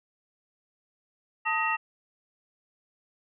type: tone cluster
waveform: sine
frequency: 890 / 1256 / 1892 / 2711 Hz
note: A5 / D#6 / A#6 / E7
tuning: +20 / +16 / +25 / +48 cents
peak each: -30 dBFS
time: 1.45-1.77 s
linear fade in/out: 20 ms
effects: none